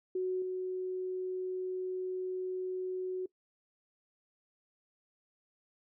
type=tone with level steps; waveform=sine; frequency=370 Hz; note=F#4; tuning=in tune; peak=-30 / -33 dBFS; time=0.15-3.26 s; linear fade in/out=5 ms; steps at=0.42 s; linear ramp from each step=2 ms; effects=noise-tail reverb RT60 0.1 s tail -21 dB re dry